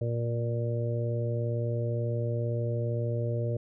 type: harmonic tone with a mistuned harmonic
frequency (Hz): 117.9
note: A#2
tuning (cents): +20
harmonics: 1 / 2 / 3 / 4 / 5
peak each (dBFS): -28 / -42 / -39 / -36 / -37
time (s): 0.01-3.57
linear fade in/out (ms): 5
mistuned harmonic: 1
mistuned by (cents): -19
effects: none